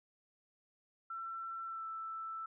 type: tone with pitch glide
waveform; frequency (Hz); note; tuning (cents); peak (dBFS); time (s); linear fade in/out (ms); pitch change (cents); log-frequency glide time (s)
sine; 1344 to 1324; E6 to E6; +33 to +7; -40; 1.1-2.46; 5; -26; 1.66-1.85
effects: none